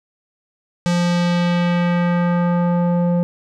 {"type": "tone with low-pass filter sweep", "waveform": "square", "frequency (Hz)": 174.61, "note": "F3", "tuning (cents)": 0, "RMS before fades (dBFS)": -17, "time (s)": [0.86, 3.23], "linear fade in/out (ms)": 0, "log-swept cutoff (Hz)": [6900, 580], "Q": 1.2, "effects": []}